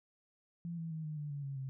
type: tone with pitch steps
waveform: sine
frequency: 170 / 164.21 / 158.62 / 153.21 / 147.99 / 142.95 / 138.08 / 133.38 Hz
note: F3 / E3 / D#3 / D#3 / D3 / D3 / C#3 / C3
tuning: -46 / -6 / +34 / -26 / +14 / -46 / -6 / +34 cents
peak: -38 dBFS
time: 0.65-1.69 s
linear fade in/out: 0 ms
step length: 130 ms
effects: none